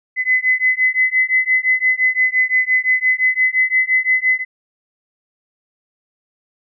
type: beating tone pair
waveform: sine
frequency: 2022 / 2027.8 Hz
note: B6 / B6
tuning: +40 / +45 cents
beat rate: 5.8 Hz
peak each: -16 dBFS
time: 0.16-4.45 s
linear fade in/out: 50 ms
effects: none